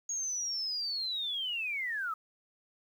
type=linear sweep; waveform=sine; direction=down; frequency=6645 to 1244.5 Hz; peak=-32 dBFS; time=0.09-2.14 s; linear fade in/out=5 ms; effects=10-bit